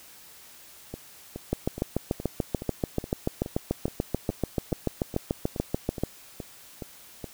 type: two click trains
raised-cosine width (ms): 2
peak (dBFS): -11 / -21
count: 32 / 16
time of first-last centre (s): 1.53-6.036 / 0.94-7.243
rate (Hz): 6.88 / 2.38
effects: white hiss -50 dBFS RMS until 7.33 s